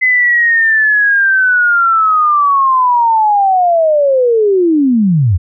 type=linear sweep; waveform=sine; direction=down; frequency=2038 to 78.9 Hz; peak=-7 dBFS; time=0.01-5.38 s; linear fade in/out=20 ms; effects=none